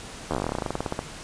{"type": "slowing click train", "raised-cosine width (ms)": 1, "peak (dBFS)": -12, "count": 22, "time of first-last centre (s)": [0.31, 0.991], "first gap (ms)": 12, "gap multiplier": 1.09, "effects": ["pink hiss -40 dBFS RMS until 1.23 s", "resampled to 22050 Hz"]}